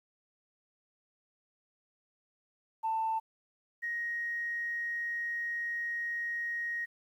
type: tone pair in turn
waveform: sine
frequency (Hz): 890 / 1878.2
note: A5 / A#6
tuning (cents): +20 / +13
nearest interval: octave + minor second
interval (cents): 1293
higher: second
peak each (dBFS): -28 / -32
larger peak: first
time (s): 2.83-3.2 / 3.82-6.86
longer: second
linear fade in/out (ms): 20
effects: tanh soft clip ceiling -24 dBFS + 11-bit